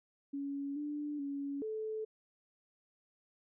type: tone with pitch steps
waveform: sine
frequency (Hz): 280.3 / 294.8 / 280.9 / 435.6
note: C#4 / D4 / C#4 / A4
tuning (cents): +19 / +7 / +23 / -17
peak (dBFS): -36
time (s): 0.33-2.05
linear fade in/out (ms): 10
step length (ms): 430
effects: none